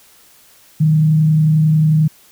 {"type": "tone with frequency modulation", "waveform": "sine", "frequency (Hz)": 155.56, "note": "D#3", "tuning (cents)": 0, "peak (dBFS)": -9, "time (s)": [0.8, 2.08], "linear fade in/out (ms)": 10, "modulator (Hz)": 31.2, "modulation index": 0.24, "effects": ["white hiss -48 dBFS RMS until 2.31 s"]}